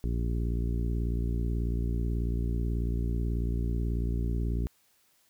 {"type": "harmonic tone", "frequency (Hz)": 58.27, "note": "A#1", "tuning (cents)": 0, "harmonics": [1, 2, 3, 4, 5, 6, 7], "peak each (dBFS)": [-28, -34, -38, -40, -42, -44, -45], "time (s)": [0.04, 4.67], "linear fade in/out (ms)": 0, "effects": ["white hiss -67 dBFS RMS until 5.29 s"]}